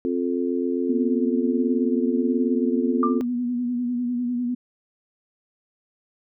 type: harmonic tone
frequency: 87.6 Hz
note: F2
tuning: 6 cents sharp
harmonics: 3 / 4 / 5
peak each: -24 / -26 / -28 dBFS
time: 0.05-3.21 s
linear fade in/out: 0 ms
type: tone with vibrato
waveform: sine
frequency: 244.2 Hz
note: B3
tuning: 19 cents flat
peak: -22 dBFS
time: 0.89-4.55 s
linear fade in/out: 10 ms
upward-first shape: sine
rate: 10 Hz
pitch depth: 38 cents each way
type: tone with exponential decay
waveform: sine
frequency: 1187 Hz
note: D6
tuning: 18 cents sharp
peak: -17 dBFS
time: 3.03-3.24 s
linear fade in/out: 2 ms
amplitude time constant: 44 ms
effects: none